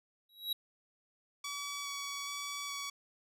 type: tone with exponential growth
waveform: square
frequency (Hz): 3868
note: B7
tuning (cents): -37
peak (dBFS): -30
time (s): 0.29-0.53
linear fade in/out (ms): 5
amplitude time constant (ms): 52
type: tone with vibrato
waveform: 10% pulse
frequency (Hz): 1136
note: C#6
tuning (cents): +42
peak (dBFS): -30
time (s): 1.44-2.9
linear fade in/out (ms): 5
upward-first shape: square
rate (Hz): 1.2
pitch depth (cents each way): 8
effects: resampled to 32000 Hz